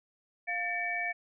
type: tone cluster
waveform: sine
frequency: 701 / 1789 / 2277 Hz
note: F5 / A6 / C#7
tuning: +6 / +28 / +46 cents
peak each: -37 / -35 / -33 dBFS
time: 0.47-1.13 s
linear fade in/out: 20 ms
effects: none